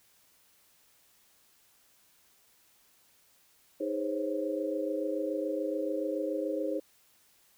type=tone cluster; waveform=sine; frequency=312.6 / 411.4 / 514 / 541 Hz; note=D#4 / G#4 / C5 / C#5; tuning=+8 / -16 / -31 / -42 cents; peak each=-34 / -37 / -37 / -34 dBFS; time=3.8-6.8 s; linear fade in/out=10 ms; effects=white hiss -65 dBFS RMS until 7.57 s